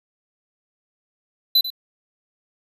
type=tone with echo; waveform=square; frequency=4009 Hz; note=B7; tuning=25 cents sharp; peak=-13 dBFS; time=1.55-1.61 s; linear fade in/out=5 ms; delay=93 ms; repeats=1; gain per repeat=-13 dB; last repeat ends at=1.703 s; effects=none